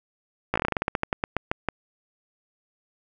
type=slowing click train; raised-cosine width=0.5 ms; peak=-8 dBFS; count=18; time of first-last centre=0.54-1.687 s; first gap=16 ms; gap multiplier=1.16; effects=none